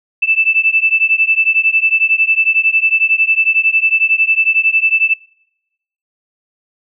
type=beating tone pair; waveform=sine; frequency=2637 / 2648 Hz; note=E7 / E7; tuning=0 / +7 cents; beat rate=11 Hz; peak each=-13 dBFS; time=0.22-5.14 s; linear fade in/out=10 ms; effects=noise-tail reverb RT60 0.9 s tail -26 dB re dry